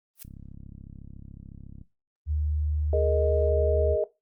blue noise with exponential growth, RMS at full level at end -34 dBFS, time 0.15-0.23 s, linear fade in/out 5 ms, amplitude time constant 16 ms
click train, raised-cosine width 5 ms, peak -32 dBFS, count 54, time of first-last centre 0.25-1.813 s, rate 33.9 Hz
sine tone, 75.4 Hz, D2, 46 cents sharp, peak -24 dBFS, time 2.26-3.97 s, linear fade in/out 50 ms
sine chord, Ab suspended second, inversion none, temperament equal, 415.3 / 466.2 / 622.3 Hz, Ab4 / Bb4 / Eb5, 0 / 0 / 0 cents, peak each -28 / -28 / -25 dBFS, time 2.93-4.04 s, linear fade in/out 2 ms
effects noise-tail reverb RT60 0.2 s tail -17 dB re dry + Opus 32 kbps

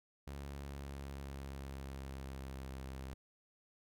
sawtooth tone with pitch glide, 69.8 to 66.3 Hz, C#2 to C2, +13 to +23 cents, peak -40 dBFS, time 0.27-3.14 s, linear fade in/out 5 ms, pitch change -90 cents, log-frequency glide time 0.61-2.74 s, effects none

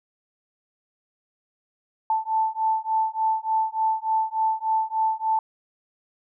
sine beating tone pair, 880 / 883.4 Hz, A5 / A5, 0 / +7 cents, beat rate 3.4 Hz, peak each -24 dBFS, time 2.1-5.39 s, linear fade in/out 2 ms, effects none

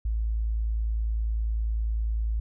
sine tone, 55 Hz, A1, in tune, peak -24 dBFS, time 0.05-2.4 s, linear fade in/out 5 ms, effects none

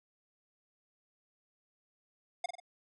square tone with echo, 716 Hz, F5, 43 cents sharp, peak -31 dBFS, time 2.44-2.46 s, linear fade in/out 5 ms, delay 47 ms, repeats 3, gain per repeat -6 dB, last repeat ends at 2.601 s, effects resampled to 22050 Hz

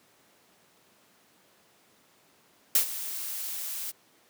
blue noise with ADSR envelope, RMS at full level -20 dBFS, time 2.75-3.92 s, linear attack 3 ms, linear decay 96 ms, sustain -15 dB, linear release 24 ms, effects pink hiss -62 dBFS RMS until 4.29 s + high-pass 200 Hz 12 dB/octave

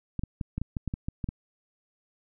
clicks, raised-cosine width 5 ms, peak -18 dBFS, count 11, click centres 0.193 / 0.236 / 0.412 / 0.58 / 0.616 / 0.768 / 0.877 / 0.939 / 1.085 / 1.242 / 1.289 s, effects none

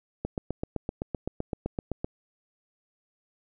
click train, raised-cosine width 2 ms, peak -16 dBFS, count 15, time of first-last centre 0.25-2.045 s, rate 7.8 Hz, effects none

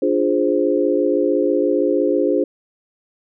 sine chord, D half-diminished seventh, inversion none, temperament equal, 293.7 / 349.2 / 415.3 / 523.3 Hz, D4 / F4 / Ab4 / C5, 0 / 0 / 0 / 0 cents, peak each -20 dBFS, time 0.02-2.44 s, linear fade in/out 5 ms, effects none

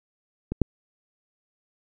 clicks, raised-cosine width 3 ms, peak -15 / -6 dBFS, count 2, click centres 0.52 / 0.617 s, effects none

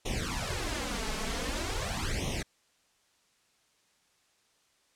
pink noise with flanger, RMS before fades -33 dBFS, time 0.05-2.43 s, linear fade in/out 10 ms, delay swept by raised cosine 0.32 to 4.62 ms, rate 0.45 Hz, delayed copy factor +0.95, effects white hiss -69 dBFS RMS until 4.95 s + low-pass 8000 Hz 12 dB/octave

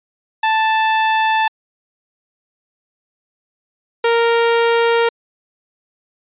sawtooth tone pair in turn, 880 / 465 Hz, A5 / A#4, 0 / -4 cents, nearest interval major seventh, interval 1104 cents, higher first, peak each -9 / -8 dBFS, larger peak second, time 0.43-1.48 / 4.04-5.09 s, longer neither, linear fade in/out 5 ms, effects resampled to 8000 Hz

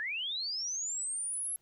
sine linear sweep, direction up, 1663 to 11240 Hz, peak -33 dBFS, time 0-1.56 s, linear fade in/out 0 ms, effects pink hiss -73 dBFS RMS until 1.61 s

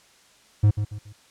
triangle tone with echo, 104.4 Hz, G#2, 10 cents sharp, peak -11 dBFS, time 0.63-0.71 s, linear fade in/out 10 ms, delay 140 ms, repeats 3, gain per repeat -9 dB, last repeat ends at 1.13 s, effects white hiss -56 dBFS RMS until 1.3 s + low-pass 8000 Hz 12 dB/octave

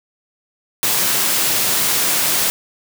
white high-pass noise, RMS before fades -17 dBFS, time 0.83-2.5 s, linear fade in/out 0 ms, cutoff 100 Hz, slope 48 dB/octave, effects none

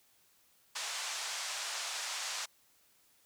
white band-pass noise, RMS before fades -39 dBFS, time 0.75-2.46 s, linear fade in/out 10 ms, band 660 to 7500 Hz, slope 24 dB/octave, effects white hiss -68 dBFS RMS until 3.25 s

